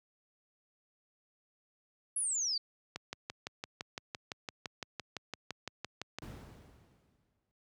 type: exponential sweep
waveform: sine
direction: down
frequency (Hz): 10990 to 4476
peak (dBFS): -31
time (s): 2.16-2.58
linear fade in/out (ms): 5
type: click train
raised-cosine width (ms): 0.2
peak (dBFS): -21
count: 20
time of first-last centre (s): 2.96-6.186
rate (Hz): 5.89
type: noise with exponential decay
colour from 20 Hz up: brown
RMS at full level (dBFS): -40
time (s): 6.22-7.51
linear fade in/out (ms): 0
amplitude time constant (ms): 280
effects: high-pass 80 Hz 12 dB/octave